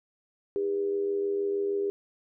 sine tone with amplitude modulation, 401.6 Hz, G4, 42 cents sharp, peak -23 dBFS, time 0.56-1.9 s, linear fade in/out 0 ms, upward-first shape sine, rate 86.5 Hz, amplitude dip 55%, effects none

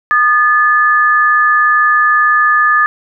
sine tone pair together, 1222.6 / 1729 Hz, D#6 / A6, -31 / -31 cents, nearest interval tritone, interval 600 cents, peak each -10 dBFS, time 0.11-2.86 s, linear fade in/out 0 ms, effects none

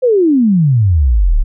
sine exponential sweep, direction down, 530 to 31.51 Hz, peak -7 dBFS, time 0.02-1.44 s, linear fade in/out 20 ms, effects none

